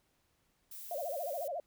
violet noise, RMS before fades -47 dBFS, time 0.71-1.48 s, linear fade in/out 5 ms
sine tone with vibrato, 622.3 Hz, D#5, in tune, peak -35 dBFS, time 0.91-1.6 s, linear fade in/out 2 ms, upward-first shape sine, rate 14 Hz, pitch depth 240 cents each way
effects pink hiss -75 dBFS RMS until 1.66 s

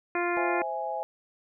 harmonic tone, 349.2 Hz, F4, in tune, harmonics 1 / 2 / 3 / 4 / 5 / 6 / 7, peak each -29 / -32 / -34 / -35 / -36 / -37 / -37 dBFS, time 0.15-0.62 s, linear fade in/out 2 ms
sine chord, C augmented, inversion none, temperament equal, 523.3 / 659.3 / 830.6 Hz, C5 / E5 / G#5, 0 / 0 / 0 cents, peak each -36 / -34 / -32 dBFS, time 0.37-1.03 s, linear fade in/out 0 ms
effects none

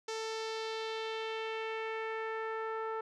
sawtooth tone with low-pass filter sweep, 443.9 Hz, A4, 15 cents sharp, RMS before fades -38 dBFS, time 0.08-3.01 s, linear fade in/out 5 ms, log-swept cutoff 6000 to 1300 Hz, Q 2, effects none

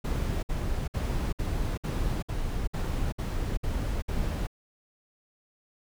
brown noise bursts, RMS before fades -29 dBFS, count 10, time 0.04-4.471 s, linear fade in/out 10 ms, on 390 ms, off 59 ms, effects none

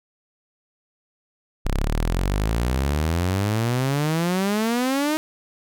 sawtooth exponential sweep, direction up, 31.56 to 314.9 Hz, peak -16 dBFS, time 1.65-5.17 s, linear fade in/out 0 ms, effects none

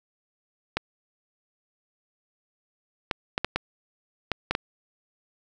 clicks, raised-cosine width 0.3 ms, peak -8 dBFS, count 8, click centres 0.77 / 3.112 / 3.379 / 3.446 / 3.56 / 4.317 / 4.51 / 4.551 s, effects none

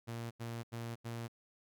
sawtooth tone bursts, 116.54 Hz, A#2, in tune, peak -36 dBFS, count 4, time 0.07-1.282 s, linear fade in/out 20 ms, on 240 ms, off 84 ms, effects none

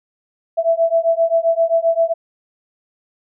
sine beating tone pair, 659.3 / 666.9 Hz, E5 / E5, 0 / +20 cents, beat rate 7.6 Hz, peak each -16 dBFS, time 0.57-2.14 s, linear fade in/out 20 ms, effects none

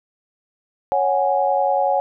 sine chord, C# suspended fourth, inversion none, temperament equal, 554.4 / 740 / 830.6 Hz, C#5 / F#5 / G#5, 0 / 0 / 0 cents, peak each -20 dBFS, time 0.92-2 s, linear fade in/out 0 ms, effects none

